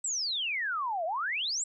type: exponential two-way sweep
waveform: sine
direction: down then up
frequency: 8050 to 625 to 8050 Hz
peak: -29 dBFS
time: 0.04-1.64 s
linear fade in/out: 5 ms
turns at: 1.05 s
effects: none